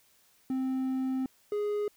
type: tone pair in turn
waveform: triangle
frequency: 261.6 / 415.3 Hz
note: C4 / G#4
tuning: 0 / 0 cents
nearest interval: minor sixth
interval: 800 cents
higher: second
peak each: -26 dBFS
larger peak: neither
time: 0.5-1.26 / 1.52-1.88 s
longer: first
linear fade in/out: 2 ms
effects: white hiss -65 dBFS RMS until 1.96 s